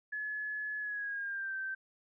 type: tone with pitch glide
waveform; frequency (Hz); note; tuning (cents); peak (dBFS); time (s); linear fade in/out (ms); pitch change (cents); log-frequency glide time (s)
sine; 1706 to 1555.4; G#6 to G6; +46 to -14; -35; 0.12-1.75; 10; -160; 0.79-1.56
effects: none